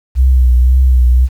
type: tone with vibrato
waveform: sine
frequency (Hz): 63.1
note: B1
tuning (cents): +38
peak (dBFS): -5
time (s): 0.15-1.29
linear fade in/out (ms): 50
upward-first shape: triangle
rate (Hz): 1.9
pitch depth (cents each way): 61
effects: 7-bit